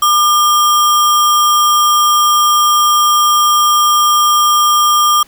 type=tone with sample-and-hold; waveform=sine; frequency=1200 Hz; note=D6; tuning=37 cents sharp; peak=-7 dBFS; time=0.02-5.23 s; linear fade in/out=5 ms; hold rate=4410 Hz; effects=pink hiss -45 dBFS RMS until 5.27 s